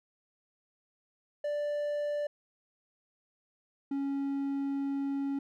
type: tone pair in turn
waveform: triangle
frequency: 587.3 / 277.2 Hz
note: D5 / C#4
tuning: 0 / 0 cents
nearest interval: octave + minor second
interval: 1300 cents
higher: first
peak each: -28 dBFS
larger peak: neither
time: 1.44-2.27 / 3.91-5.39 s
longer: second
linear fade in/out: 5 ms
effects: none